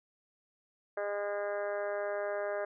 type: harmonic tone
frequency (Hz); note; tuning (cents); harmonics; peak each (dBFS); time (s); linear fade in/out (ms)
203.9; G#3; -32; 2 / 3 / 4 / 5 / 6 / 7 / 8 / 9 / 10; -39 / -34 / -45 / -49 / -46 / -48 / -44 / -53 / -54; 0.97-2.65; 5
effects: none